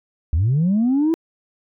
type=linear sweep; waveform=sine; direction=up; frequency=69.3 to 335.1 Hz; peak=-13 dBFS; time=0.33-1.14 s; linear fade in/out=0 ms; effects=tanh soft clip ceiling -12 dBFS